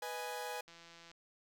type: chord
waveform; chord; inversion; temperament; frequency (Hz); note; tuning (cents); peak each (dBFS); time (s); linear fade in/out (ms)
sawtooth; G# minor; first; equal; 493.9 / 622.3 / 830.6; B4 / D#5 / G#5; 0 / 0 / 0; -40 / -45 / -39; 0.02-0.61; 5
type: click train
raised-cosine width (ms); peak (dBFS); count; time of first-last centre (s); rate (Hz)
0.2; -39; 74; 0.68-1.115; 168
effects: none